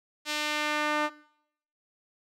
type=tone with band-pass filter sweep; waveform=sawtooth; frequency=300 Hz; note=D4; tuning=37 cents sharp; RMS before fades=-29 dBFS; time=0.25-1.1 s; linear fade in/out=50 ms; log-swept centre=4000 to 1200 Hz; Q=0.95; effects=noise-tail reverb RT60 0.7 s tail -20 dB re dry